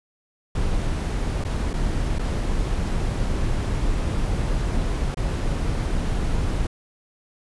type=noise with dropouts; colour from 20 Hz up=brown; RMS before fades=-23 dBFS; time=0.55-6.67 s; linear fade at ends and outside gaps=5 ms; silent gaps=1.441-1.448 / 1.733-1.737 / 2.187-2.191 / 5.146-5.17 s; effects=resampled to 24000 Hz